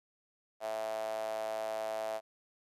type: tone with high-pass filter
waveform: sawtooth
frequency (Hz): 109.7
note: A2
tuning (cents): -5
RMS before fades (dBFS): -37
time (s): 0.6-2.21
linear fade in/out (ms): 50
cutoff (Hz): 660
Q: 7.8
effects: resampled to 32000 Hz